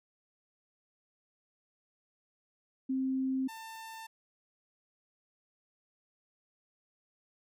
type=tone pair in turn; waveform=sine / sawtooth; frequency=263.3 / 894.6 Hz; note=C4 / A5; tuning=+11 / +28 cents; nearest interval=octave + major sixth; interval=2117 cents; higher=second; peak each=-29 / -40 dBFS; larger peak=first; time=2.89-3.48 / 3.48-4.07 s; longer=neither; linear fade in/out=10 ms; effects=none